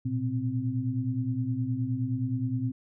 sine tone cluster, 115.1 / 124.7 / 259.6 Hz, A#2 / B2 / C4, -22 / +17 / -13 cents, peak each -31 dBFS, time 0.05-2.72 s, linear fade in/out 10 ms, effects none

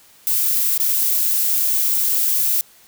violet noise with dropouts, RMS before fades -18 dBFS, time 0.27-2.61 s, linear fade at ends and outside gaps 0 ms, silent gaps 0.777-0.799 s, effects white hiss -50 dBFS RMS until 2.87 s

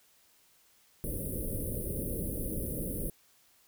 pink band-stop noise, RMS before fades -35 dBFS, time 1.04-3.1 s, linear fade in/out 0 ms, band 580 to 9300 Hz, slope 96 dB/octave, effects white hiss -65 dBFS RMS until 3.67 s

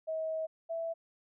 sine tone pair in turn, 638 / 661.2 Hz, D#5 / E5, +43 / +5 cents, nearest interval minor second, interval 62 cents, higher second, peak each -32 / -33 dBFS, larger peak first, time 0.07-0.47 / 0.69-0.94 s, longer first, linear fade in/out 20 ms, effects none

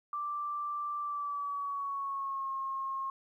sine tone with pitch glide, 1174.7 to 1077.2 Hz, D6 to C#6, 0 to -50 cents, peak -33 dBFS, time 0.13-3.1 s, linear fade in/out 2 ms, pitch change -150 cents, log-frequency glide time 1-2.51 s, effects 12-bit

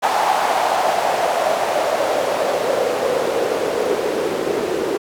white noise with band-pass filter sweep, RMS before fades -19 dBFS, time 0.02-4.98 s, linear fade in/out 20 ms, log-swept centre 820 to 380 Hz, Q 3.9, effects none

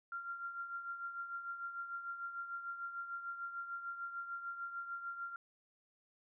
sine tone with tremolo, 1384 Hz, F6, 16 cents flat, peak -38 dBFS, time 0.12-5.36 s, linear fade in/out 2 ms, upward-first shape triangle, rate 6.7 Hz, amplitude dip 65%, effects none

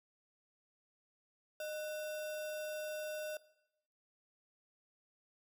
sine tone with sample-and-hold, 613 Hz, D#5, 26 cents flat, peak -39 dBFS, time 1.6-3.37 s, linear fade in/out 2 ms, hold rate 2100 Hz, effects noise-tail reverb RT60 0.8 s tail -18 dB re dry

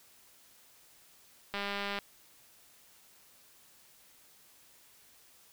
click train, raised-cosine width 0.3 ms, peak -20 dBFS, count 91, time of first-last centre 1.54-1.988 s, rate 201 Hz, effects white hiss -61 dBFS RMS until 5.52 s

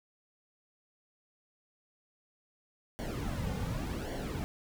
brown noise with flanger, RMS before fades -36 dBFS, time 2.99-4.44 s, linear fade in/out 0 ms, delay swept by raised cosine 0.78 to 3.08 ms, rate 0.88 Hz, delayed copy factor -0.7, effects none

